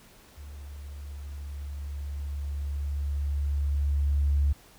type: tone with level ramp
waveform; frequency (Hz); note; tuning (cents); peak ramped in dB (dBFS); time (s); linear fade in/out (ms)
sine; 71.4; D2; -48; -40 to -19; 0.37-4.53; 10
effects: tanh soft clip ceiling -16 dBFS + pink hiss -55 dBFS RMS until 4.78 s